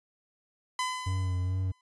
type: tone with exponential decay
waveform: sawtooth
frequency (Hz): 1012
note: B5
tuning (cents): +42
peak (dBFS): -23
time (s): 0.79-1.81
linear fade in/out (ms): 2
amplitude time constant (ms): 220
type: tone with vibrato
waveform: triangle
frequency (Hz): 92.5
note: F#2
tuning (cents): 0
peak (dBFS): -25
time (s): 1.06-1.72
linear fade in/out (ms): 10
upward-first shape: sine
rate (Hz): 2.3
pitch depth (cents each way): 33
effects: resampled to 22050 Hz